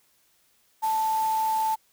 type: tone in noise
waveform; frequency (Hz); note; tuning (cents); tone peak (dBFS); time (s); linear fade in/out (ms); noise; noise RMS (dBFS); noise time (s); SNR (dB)
sine; 880; A5; 0; -22; 0.82-1.76; 20; white; -40; 0.82-1.76; +15
effects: white hiss -65 dBFS RMS until 1.92 s